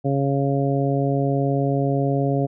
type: harmonic tone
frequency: 138.59 Hz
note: C#3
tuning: in tune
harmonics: 1 / 2 / 3 / 4 / 5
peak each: -21 / -24 / -26 / -27 / -28 dBFS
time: 0.04-2.47 s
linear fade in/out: 20 ms
effects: none